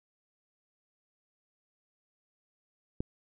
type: click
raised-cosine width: 3 ms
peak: -19 dBFS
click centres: 3.005 s
effects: none